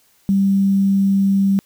sine tone with quantisation, 196 Hz, G3, in tune, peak -12 dBFS, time 0.29-1.59 s, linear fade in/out 0 ms, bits 7, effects white hiss -57 dBFS RMS until 1.65 s

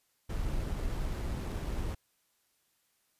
brown noise with sample-and-hold, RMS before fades -34 dBFS, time 0.29-1.95 s, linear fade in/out 10 ms, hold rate 8820 Hz, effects white hiss -74 dBFS RMS until 3.19 s + resampled to 32000 Hz

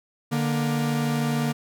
45% pulse tone pair together, 148 / 235.3 Hz, D3 / A#3, +14 / +16 cents, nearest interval minor sixth, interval 802 cents, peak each -25 dBFS, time 0.31-1.53 s, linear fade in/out 20 ms, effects none

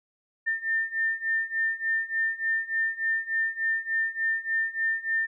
sine beating tone pair, 1800 / 1803.4 Hz, A6 / A6, +39 / +42 cents, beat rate 3.4 Hz, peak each -29 / -27 dBFS, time 0.46-5.27 s, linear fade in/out 20 ms, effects none

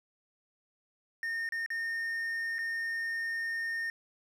triangle tone with dropouts, 1830 Hz, A#6, 32 cents flat, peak -30 dBFS, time 1.23-3.9 s, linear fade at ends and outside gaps 1 ms, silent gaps 1.49-1.522 / 1.662-1.703 / 2.584-2.589 s, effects none

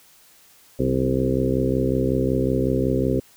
harmonic tone with a mistuned harmonic, 65.41 Hz, C2, in tune, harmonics 1 / 2 / 3 / 4 / 5 / 6 / 7 / 8, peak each -29 / -25 / -30 / -24 / -29 / -25 / -28 / -28 dBFS, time 0.79-3.2 s, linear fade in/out 5 ms, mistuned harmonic 3, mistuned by -47 cents, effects white hiss -53 dBFS RMS until 3.36 s

